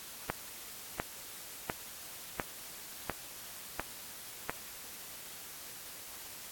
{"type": "click train", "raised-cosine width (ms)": 0.5, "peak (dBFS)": -16, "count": 7, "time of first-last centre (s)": [0.3, 4.496], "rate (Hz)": 1.43, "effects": ["white hiss -47 dBFS RMS until 6.51 s", "AAC 64 kbps"]}